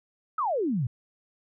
sine exponential sweep, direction down, 1340 to 110 Hz, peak -24 dBFS, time 0.38-0.87 s, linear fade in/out 5 ms, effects none

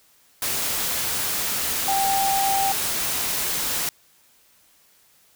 sine tone in noise, 784 Hz, G5, in tune, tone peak -20 dBFS, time 1.88-2.72 s, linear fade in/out 2 ms, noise white, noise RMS -25 dBFS, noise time 0.42-3.89 s, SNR +2 dB, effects white hiss -58 dBFS RMS until 5.35 s

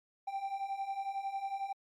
triangle beating tone pair, 777 / 788 Hz, G5 / G5, -16 / +9 cents, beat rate 11 Hz, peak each -39 / -35 dBFS, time 0.27-1.73 s, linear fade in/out 10 ms, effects Opus 48 kbps

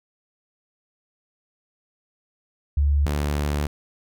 sine / sawtooth tone pair in turn, 71.9 / 73.24 Hz, D2 / D2, -36 / -4 cents, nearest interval unison, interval 32 cents, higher second, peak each -16 / -18 dBFS, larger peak first, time 2.77-3.06 / 3.06-3.67 s, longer second, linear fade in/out 5 ms, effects none

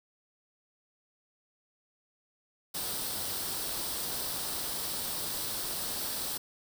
white noise with comb filter, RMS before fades -35 dBFS, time 2.74-6.38 s, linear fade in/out 10 ms, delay 0.22 ms, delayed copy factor +0.5, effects none

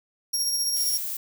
25% pulse tone with tremolo, 5588 Hz, F8, in tune, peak -17 dBFS, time 0.33-0.98 s, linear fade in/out 10 ms, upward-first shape sine, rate 15 Hz, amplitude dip 35%
violet noise, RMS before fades -31 dBFS, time 0.76-1.17 s, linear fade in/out 5 ms
effects none

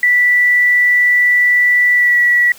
sine tone with pitch glide, 1966 to 1941.2 Hz, B6 to B6, -8 to -30 cents, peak -8 dBFS, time 0.03-2.52 s, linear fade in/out 2 ms, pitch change -22 cents, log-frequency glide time 1.94-2.17 s, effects white hiss -40 dBFS RMS until 2.58 s

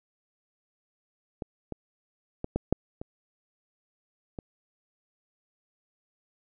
clicks, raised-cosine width 2 ms, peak -20 / -21 / -18 / -13 / -8 / -23 / -23 dBFS, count 7, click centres 1.422 / 1.723 / 2.444 / 2.56 / 2.726 / 3.015 / 4.388 s, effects none

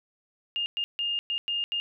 sine tone bursts at uneven times, 2825 Hz, F7, 19 cents sharp, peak -26 dBFS, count 6, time 0.56-0.66 / 0.77-0.84 / 0.99-1.19 / 1.3-1.38 / 1.48-1.64 / 1.72-1.8 s, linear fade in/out 0 ms, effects none

